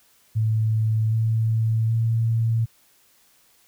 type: tone with pitch steps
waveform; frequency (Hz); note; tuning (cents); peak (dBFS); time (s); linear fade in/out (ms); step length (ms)
sine; 110 / 111.92 / 113.88; A2 / A2 / A#2; 0 / +30 / -40; -18; 0.35-2.66; 20; 770
effects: white hiss -59 dBFS RMS until 3.67 s